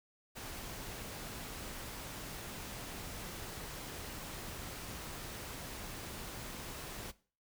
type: noise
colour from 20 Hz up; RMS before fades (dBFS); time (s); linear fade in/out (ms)
pink; -45; 0.35-7.12; 20
effects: noise-tail reverb RT60 0.4 s tail -19 dB re dry